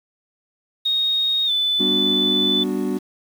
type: tone with pitch glide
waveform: sine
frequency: 3729 to 3499 Hz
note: A#7 to A7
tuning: 0 to -10 cents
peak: -17 dBFS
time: 0.85-2.64 s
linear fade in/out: 10 ms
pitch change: -110 cents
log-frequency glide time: 1.46-1.51 s
type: chord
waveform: triangle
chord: G major seventh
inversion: none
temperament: equal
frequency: 196 / 246.9 / 293.7 / 370 Hz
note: G3 / B3 / D4 / F#4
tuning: 0 / 0 / 0 / 0 cents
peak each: -24 dBFS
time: 1.79-2.99 s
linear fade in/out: 20 ms
effects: 7-bit